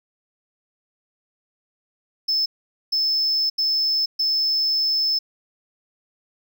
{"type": "tone bursts at uneven times", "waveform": "triangle", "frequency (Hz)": 5250, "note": "E8", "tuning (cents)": -8, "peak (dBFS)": -17, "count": 4, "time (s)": [[2.28, 2.46], [2.92, 3.5], [3.58, 4.06], [4.19, 5.19]], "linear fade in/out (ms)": 10, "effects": []}